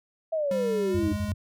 sine exponential sweep, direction down, 659.3 to 300 Hz, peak -24 dBFS, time 0.32-1.13 s, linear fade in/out 10 ms
square tone with pitch glide, 196 to 207.7 Hz, G3 to G#3, 0 to 0 cents, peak -31 dBFS, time 0.51-1.32 s, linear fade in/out 2 ms, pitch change +100 cents, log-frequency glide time 0.89-1.03 s
sine tone bursts, 91.5 Hz, F#2, 19 cents flat, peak -26 dBFS, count 5, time 0.94-1.34 s, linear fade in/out 10 ms, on 60 ms, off 25 ms
effects none

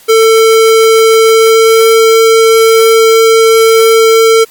square tone with pitch glide, 446.7 to 449.5 Hz, A4 to A4, +26 to +37 cents, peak -3 dBFS, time 0.08-4.45 s, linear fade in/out 20 ms, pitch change +11 cents, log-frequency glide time 1.27-1.84 s, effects white hiss -39 dBFS RMS until 4.5 s + MP3 96 kbps

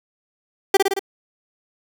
30% pulse tone with echo, 392 Hz, G4, in tune, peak -7 dBFS, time 0.74-0.77 s, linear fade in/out 5 ms, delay 56 ms, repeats 4, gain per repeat -3 dB, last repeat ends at 0.994 s, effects 8-bit

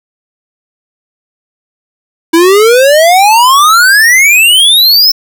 square exponential sweep, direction up, 322.2 to 5370 Hz, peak -3 dBFS, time 2.33-5.12 s, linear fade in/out 10 ms, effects none

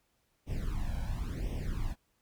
brown noise with flanger, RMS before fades -34 dBFS, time 0.46-1.96 s, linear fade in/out 50 ms, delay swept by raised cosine 0.34 to 1.28 ms, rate 0.95 Hz, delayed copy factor +1, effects pink hiss -75 dBFS RMS until 2.21 s

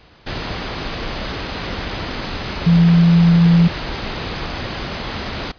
sine tone in noise, 169.6 Hz, E3, 50 cents sharp, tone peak -8 dBFS, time 2.66-3.68 s, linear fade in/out 10 ms, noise pink, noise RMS -25 dBFS, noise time 0.26-5.52 s, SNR +14 dB, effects pink hiss -48 dBFS RMS until 5.58 s + resampled to 11025 Hz

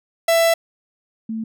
45% pulse / sine tone pair in turn, 665 / 222.5 Hz, E5 / A3, +15 / +20 cents, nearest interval octave + perfect fifth, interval 1895 cents, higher first, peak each -13 / -23 dBFS, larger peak first, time 0.28-0.54 / 1.29-1.44 s, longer first, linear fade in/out 5 ms, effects none

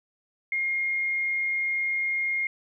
sine tone, 2134 Hz, C7, 34 cents sharp, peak -24 dBFS, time 0.52-2.47 s, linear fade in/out 2 ms, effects none

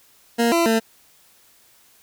20% pulse tone with pitch steps, 233.9 / 337.2 / 224.7 Hz, A#3 / E4 / A3, +6 / +39 / +37 cents, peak -11 dBFS, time 0.38-0.8 s, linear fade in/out 20 ms, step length 140 ms, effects white hiss -55 dBFS RMS until 2.02 s

